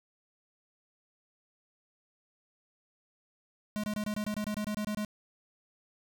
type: tone bursts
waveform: square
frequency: 210.7 Hz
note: G#3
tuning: 25 cents sharp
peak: -32 dBFS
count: 13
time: 3.76-5.048 s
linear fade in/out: 0 ms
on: 76 ms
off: 25 ms
effects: none